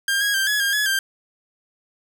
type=tone with pitch steps; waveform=sawtooth; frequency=1601 / 1649 / 1577 / 1689 / 1611 / 1695 / 1581 Hz; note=G6 / G#6 / G6 / G#6 / G6 / G#6 / G6; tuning=+36 / -13 / +10 / +29 / +47 / +35 / +14 cents; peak=-15 dBFS; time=0.08-0.99 s; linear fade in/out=2 ms; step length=130 ms; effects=none